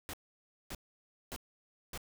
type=noise bursts; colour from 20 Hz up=pink; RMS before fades=-42 dBFS; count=4; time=0.09-1.976 s; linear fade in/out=0 ms; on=44 ms; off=570 ms; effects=none